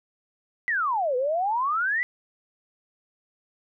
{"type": "exponential two-way sweep", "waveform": "sine", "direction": "down then up", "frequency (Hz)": [2022, 486.5, 2022], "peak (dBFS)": -22, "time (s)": [0.68, 2.03], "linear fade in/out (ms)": 0, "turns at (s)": 1.16, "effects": []}